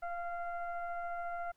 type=tone with frequency modulation; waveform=sine; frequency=695 Hz; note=F5; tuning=9 cents flat; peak=-36 dBFS; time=0.02-1.52 s; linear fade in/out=10 ms; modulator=688 Hz; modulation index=0.94; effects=pink hiss -75 dBFS RMS until 1.56 s